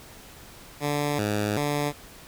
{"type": "tone with vibrato", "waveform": "10% pulse", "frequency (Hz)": 123.5, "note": "B2", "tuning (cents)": 0, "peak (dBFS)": -16, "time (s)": [0.8, 1.93], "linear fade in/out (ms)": 50, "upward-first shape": "square", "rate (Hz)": 1.3, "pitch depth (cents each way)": 290, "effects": ["pink hiss -47 dBFS RMS until 2.27 s"]}